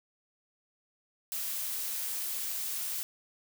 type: noise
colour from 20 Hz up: blue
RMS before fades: -35 dBFS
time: 1.32-3.03 s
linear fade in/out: 0 ms
effects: none